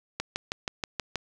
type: click train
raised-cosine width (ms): 0.2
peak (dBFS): -12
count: 7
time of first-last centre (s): 0.2-1.157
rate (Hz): 6.27
effects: none